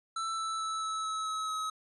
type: tone with pitch steps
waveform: square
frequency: 1328 / 1319.6 / 1311.2 / 1302.9 / 1294.7 / 1286.5 / 1278.3 Hz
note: E6 / E6 / E6 / E6 / E6 / E6 / D#6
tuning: +12 / +1 / -10 / -21 / -32 / -43 / +46 cents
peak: -33 dBFS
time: 0.16-1.7 s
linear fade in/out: 5 ms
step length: 220 ms
effects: resampled to 24000 Hz

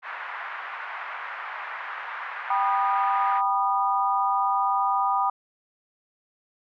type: band-pass noise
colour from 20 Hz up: pink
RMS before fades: -35 dBFS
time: 0.02-3.42 s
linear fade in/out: 50 ms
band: 930 to 2000 Hz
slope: 24 dB/octave
type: chord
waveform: sine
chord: G augmented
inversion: none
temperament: just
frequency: 784 / 980 / 1225 Hz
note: G5 / B5 / D#6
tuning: 0 / -14 / -27 cents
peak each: -25 dBFS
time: 2.5-5.3 s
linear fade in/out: 5 ms
effects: none

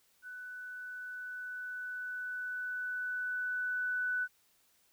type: tone with level ramp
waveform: sine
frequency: 1492 Hz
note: F#6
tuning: 14 cents sharp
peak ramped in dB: -43 to -30 dBFS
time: 0.22-4.28 s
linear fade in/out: 50 ms
effects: white hiss -70 dBFS RMS until 4.92 s

